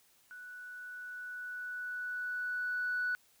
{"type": "tone with level ramp", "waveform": "sine", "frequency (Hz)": 1480, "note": "F#6", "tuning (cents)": 0, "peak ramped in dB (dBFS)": [-46, -29], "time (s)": [0.31, 3.15], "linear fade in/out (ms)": 0, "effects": ["tanh soft clip ceiling -27 dBFS", "white hiss -67 dBFS RMS until 3.4 s"]}